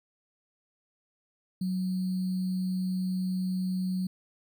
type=tone with sample-and-hold; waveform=sine; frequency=185 Hz; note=F#3; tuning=in tune; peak=-27 dBFS; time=1.61-4.07 s; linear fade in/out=5 ms; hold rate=4410 Hz; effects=none